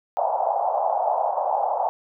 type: band-pass noise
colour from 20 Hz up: pink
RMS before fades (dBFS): -23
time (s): 0.17-1.89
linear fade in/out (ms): 0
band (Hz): 640 to 870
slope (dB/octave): 48
effects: none